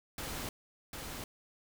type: noise with echo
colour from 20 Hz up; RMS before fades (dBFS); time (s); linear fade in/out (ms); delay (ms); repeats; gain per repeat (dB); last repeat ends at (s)
pink; -40; 0.18-0.49; 2; 750; 1; -3; 1.24
effects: none